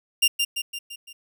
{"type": "tone with echo", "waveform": "sawtooth", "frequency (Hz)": 2794, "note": "F7", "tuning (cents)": 0, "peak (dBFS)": -12, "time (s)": [0.22, 0.28], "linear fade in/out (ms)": 10, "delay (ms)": 170, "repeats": 5, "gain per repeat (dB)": -5, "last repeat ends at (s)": 1.13, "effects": []}